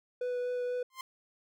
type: tone with vibrato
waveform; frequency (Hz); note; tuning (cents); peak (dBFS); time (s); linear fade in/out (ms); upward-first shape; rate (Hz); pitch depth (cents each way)
triangle; 493.9; B4; 0; -29; 0.21-0.83; 5; triangle; 4.1; 9
type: tone with exponential growth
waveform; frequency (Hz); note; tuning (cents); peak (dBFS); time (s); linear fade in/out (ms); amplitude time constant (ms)
sawtooth; 1047; C6; +1; -32; 0.9-1.01; 2; 23
effects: none